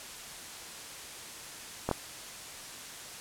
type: clicks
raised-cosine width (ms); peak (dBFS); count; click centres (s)
1; -15 / -13; 2; 1.89 / 1.913
effects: white hiss -44 dBFS RMS until 3.2 s + low-pass 10000 Hz 12 dB/octave